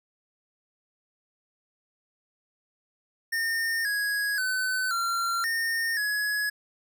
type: tone with pitch steps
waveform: square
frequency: 1823 / 1661 / 1514 / 1372 / 1830 / 1683 Hz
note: A#6 / G#6 / F#6 / F6 / A#6 / G#6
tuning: -39 / 0 / +39 / -31 / -32 / +23 cents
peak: -26 dBFS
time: 3.32-6.5 s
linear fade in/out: 10 ms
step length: 530 ms
effects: none